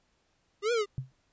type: exponential two-way sweep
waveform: square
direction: up then down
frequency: 392 to 490.8 to 392 Hz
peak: -26 dBFS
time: 0.62-0.86 s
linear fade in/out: 50 ms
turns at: 0.72 s
type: tone with exponential decay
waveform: sine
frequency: 130.81 Hz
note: C3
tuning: in tune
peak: -27 dBFS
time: 0.98-1.12 s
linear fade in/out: 0 ms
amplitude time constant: 30 ms
effects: pink hiss -72 dBFS RMS until 1.32 s + resampled to 16000 Hz